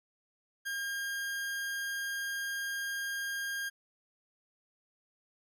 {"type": "tone", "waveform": "40% pulse", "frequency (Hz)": 1613, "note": "G6", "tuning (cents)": 49, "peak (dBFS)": -33, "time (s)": [0.65, 3.7], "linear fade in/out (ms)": 20, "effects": []}